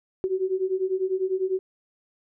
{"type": "beating tone pair", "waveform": "sine", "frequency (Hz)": [370, 380], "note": ["F#4", "F#4"], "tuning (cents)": [0, 46], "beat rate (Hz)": 10, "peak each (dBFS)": [-27, -25], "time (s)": [0.24, 1.59], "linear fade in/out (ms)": 0, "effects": []}